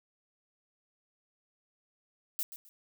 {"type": "noise with echo", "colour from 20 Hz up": "violet", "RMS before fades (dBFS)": -33, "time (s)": [2.39, 2.43], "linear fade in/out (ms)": 0, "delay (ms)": 130, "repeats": 2, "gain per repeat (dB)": -12, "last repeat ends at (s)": 2.69, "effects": []}